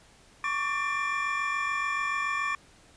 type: tone cluster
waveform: triangle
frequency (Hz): 1112 / 1159 / 1788 / 2376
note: C#6 / D6 / A6 / D7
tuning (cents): +5 / -23 / +27 / +20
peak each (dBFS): -31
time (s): 0.44-2.55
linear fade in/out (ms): 2
effects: pink hiss -57 dBFS RMS until 2.96 s + resampled to 22050 Hz